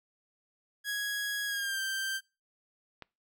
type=tone with pitch glide; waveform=sawtooth; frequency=1661.2 to 1568.9 Hz; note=G#6 to G6; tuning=0 to +1 cents; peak=-28 dBFS; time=0.84-2.21 s; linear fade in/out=50 ms; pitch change=-99 cents; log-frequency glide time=1.46-1.8 s
type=click; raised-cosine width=0.3 ms; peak=-27 dBFS; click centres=3.023 s
effects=noise-tail reverb RT60 0.3 s tail -25 dB re dry